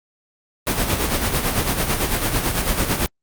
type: noise with tremolo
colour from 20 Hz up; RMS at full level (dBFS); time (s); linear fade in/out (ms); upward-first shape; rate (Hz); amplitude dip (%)
pink; -18; 0.67-3.06; 0; sine; 9; 55
effects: Opus 32 kbps